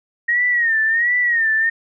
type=tone with vibrato; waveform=sine; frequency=1864.7 Hz; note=A#6; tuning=in tune; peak=-14 dBFS; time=0.28-1.7 s; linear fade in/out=10 ms; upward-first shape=sine; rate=1.4 Hz; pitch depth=100 cents each way; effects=none